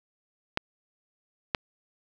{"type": "clicks", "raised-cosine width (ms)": 0.3, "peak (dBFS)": [-9, -8], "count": 2, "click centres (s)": [0.574, 1.548], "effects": []}